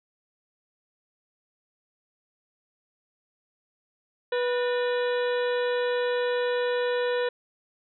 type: harmonic tone with a mistuned harmonic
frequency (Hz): 490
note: B4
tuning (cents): -14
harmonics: 1 / 2 / 3 / 4 / 5 / 6 / 7 / 8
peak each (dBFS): -24 / -35 / -36 / -36 / -43 / -45 / -42 / -42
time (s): 4.32-7.29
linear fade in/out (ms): 5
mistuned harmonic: 4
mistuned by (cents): -140
effects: none